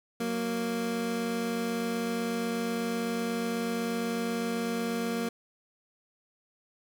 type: tone pair together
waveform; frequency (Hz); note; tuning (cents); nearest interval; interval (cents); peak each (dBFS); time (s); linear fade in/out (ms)
25% pulse; 185.01 / 233.1; F#3 / A#3; 0 / 0; major third; 400; -33 / -26; 0.2-5.29; 5
effects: none